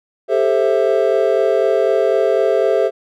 triangle chord, A minor seventh, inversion third, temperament just, 396 / 440 / 528 / 660 Hz, G4 / A4 / C5 / E5, +18 / 0 / +16 / +2 cents, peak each -16 dBFS, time 0.28-2.91 s, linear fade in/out 50 ms, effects none

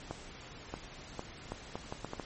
accelerating click train, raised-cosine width 1 ms, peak -23 dBFS, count 9, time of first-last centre 0.11-2.198 s, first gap 630 ms, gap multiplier 0.72, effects pink hiss -49 dBFS RMS until 2.25 s + MP3 32 kbps

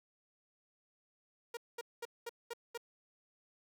sawtooth tone bursts, 470.6 Hz, A#4, 16 cents sharp, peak -36 dBFS, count 6, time 1.54-2.776 s, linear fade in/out 5 ms, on 31 ms, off 210 ms, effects none

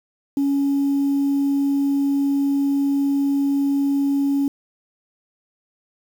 sine tone, 279.4 Hz, C#4, 14 cents sharp, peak -15 dBFS, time 0.37-4.48 s, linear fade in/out 2 ms, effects tanh soft clip ceiling -14 dBFS + 7-bit

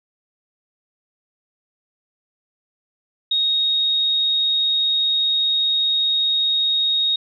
sine tone, 3745 Hz, A#7, 7 cents sharp, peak -16 dBFS, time 3.31-7.16 s, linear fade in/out 5 ms, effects none

